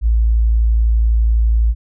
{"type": "tone", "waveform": "sine", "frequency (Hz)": 56, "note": "A1", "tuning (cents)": 31, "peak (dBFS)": -10, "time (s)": [0.01, 1.75], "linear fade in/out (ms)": 50, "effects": []}